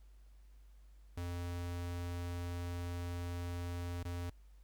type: tone with dropouts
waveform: square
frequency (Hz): 87.4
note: F2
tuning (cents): +2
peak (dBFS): -39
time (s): 1.17-4.3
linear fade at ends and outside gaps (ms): 5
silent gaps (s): 4.031-4.05
effects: added 50 Hz sine -56 dBFS peak until 4.63 s + pink hiss -75 dBFS RMS until 4.63 s